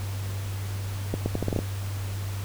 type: accelerating click train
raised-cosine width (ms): 2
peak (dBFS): -12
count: 8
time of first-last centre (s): 1.14-1.59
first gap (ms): 120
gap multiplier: 0.78
effects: added 98 Hz sine -29 dBFS peak until 2.44 s + pink hiss -41 dBFS RMS until 2.44 s